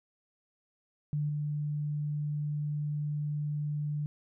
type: tone with level steps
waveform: sine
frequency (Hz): 148.3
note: D3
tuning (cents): +17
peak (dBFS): -28 / -30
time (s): 1.13-4.06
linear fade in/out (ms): 0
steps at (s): 1.29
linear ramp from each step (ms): 2
effects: none